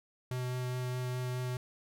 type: tone with vibrato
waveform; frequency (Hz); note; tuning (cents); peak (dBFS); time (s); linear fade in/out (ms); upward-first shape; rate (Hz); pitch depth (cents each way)
square; 125.9; B2; +34; -34; 0.31-1.57; 2; sine; 4.8; 8
effects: none